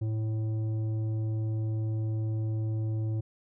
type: tone with tanh clipping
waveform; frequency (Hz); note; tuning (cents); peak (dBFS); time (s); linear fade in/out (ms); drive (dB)
sine; 109.7; A2; -5; -29; 0.01-3.21; 10; 9
effects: none